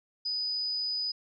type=tone; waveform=sine; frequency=4978 Hz; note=D#8; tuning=in tune; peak=-29 dBFS; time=0.25-1.12 s; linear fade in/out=10 ms; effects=none